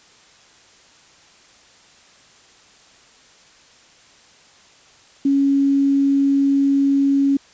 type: tone with quantisation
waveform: sine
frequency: 277.2 Hz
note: C#4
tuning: in tune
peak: -13 dBFS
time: 5.25-7.37 s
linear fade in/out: 5 ms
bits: 7
effects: white hiss -50 dBFS RMS until 7.53 s + resampled to 16000 Hz